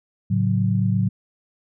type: chord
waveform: sine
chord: F# minor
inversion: first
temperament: equal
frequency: 110 / 138.59 / 185 Hz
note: A2 / C#3 / F#3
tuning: 0 / 0 / 0 cents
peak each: -20 / -25 / -21 dBFS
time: 0.3-1.09 s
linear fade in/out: 10 ms
effects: none